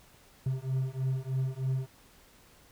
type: beating tone pair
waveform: triangle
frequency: 130 / 133.2 Hz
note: C3 / C3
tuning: -11 / +31 cents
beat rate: 3.2 Hz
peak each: -30 / -30 dBFS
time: 0.46-1.87 s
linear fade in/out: 5 ms
effects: pink hiss -59 dBFS RMS until 2.71 s